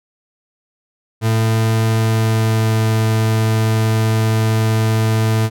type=tone with pitch glide; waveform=40% pulse; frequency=111.6 to 110.57 Hz; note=A2 to A2; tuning=+25 to +9 cents; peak=-12 dBFS; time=1.21-5.5 s; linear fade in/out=50 ms; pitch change=-16 cents; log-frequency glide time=1.91-2.81 s; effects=none